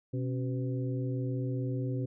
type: harmonic tone with a mistuned harmonic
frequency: 125.9 Hz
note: B2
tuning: 34 cents sharp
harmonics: 1 / 2 / 3 / 4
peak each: -31 / -37 / -41 / -43 dBFS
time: 0.13-2.06 s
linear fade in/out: 10 ms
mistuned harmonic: 2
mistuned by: +140 cents
effects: none